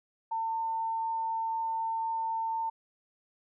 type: tone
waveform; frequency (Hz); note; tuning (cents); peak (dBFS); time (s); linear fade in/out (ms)
sine; 901; A5; +41; -29; 0.31-2.7; 10
effects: none